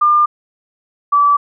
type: tone pair in turn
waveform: sine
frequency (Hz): 1200 / 1154.9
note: D6 / D6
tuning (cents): +37 / -29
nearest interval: minor second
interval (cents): 66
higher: first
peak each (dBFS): -8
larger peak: neither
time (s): 0.01-0.26 / 1.12-1.37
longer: neither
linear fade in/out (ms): 10
effects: none